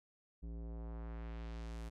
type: tone with low-pass filter sweep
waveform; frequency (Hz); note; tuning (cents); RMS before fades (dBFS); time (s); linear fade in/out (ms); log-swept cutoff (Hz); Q
square; 56.6; A1; +50; -45; 0.42-1.9; 20; 290 to 12000; 0.91
effects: none

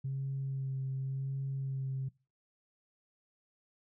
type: tone with vibrato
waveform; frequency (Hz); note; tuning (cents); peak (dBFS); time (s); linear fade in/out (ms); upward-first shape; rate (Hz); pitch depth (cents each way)
sine; 134.6; C3; +49; -32; 0.04-2.09; 10; sine; 0.9; 18
effects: noise-tail reverb RT60 0.3 s tail -22 dB re dry + tanh soft clip ceiling -29 dBFS

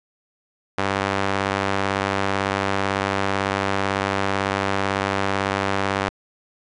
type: tone with band-pass filter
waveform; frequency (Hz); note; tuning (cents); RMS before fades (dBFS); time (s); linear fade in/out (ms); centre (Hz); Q
sawtooth; 98; G2; 0; -23; 0.78-6.09; 0; 1300; 0.63
effects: resampled to 22050 Hz + 8-bit

